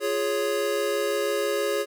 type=chord; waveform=square; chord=Db major; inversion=first; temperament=equal; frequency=349.2 / 415.3 / 554.4 Hz; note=F4 / Ab4 / Db5; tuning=0 / 0 / 0 cents; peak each=-33 / -27 / -28 dBFS; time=0-1.86 s; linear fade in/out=50 ms; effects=none